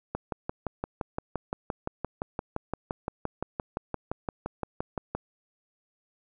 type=click train; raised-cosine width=1 ms; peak=-16 dBFS; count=30; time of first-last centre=0.15-5.15 s; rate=5.8 Hz; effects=none